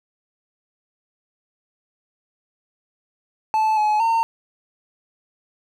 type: tone with pitch steps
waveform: triangle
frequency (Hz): 872 / 849 / 911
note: A5 / G#5 / A#5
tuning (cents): -16 / +38 / -40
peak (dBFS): -14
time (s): 3.54-4.23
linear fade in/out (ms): 0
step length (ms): 230
effects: none